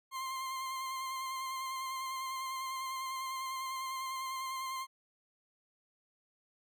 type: tone with vibrato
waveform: 40% pulse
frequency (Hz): 1053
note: C6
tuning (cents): +11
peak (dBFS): -36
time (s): 0.11-4.87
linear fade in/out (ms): 50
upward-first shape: square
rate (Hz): 10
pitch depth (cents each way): 17
effects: none